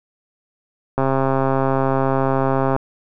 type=click train; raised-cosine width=1 ms; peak=-5 dBFS; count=240; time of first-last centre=0.98-2.764 s; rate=134 Hz; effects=none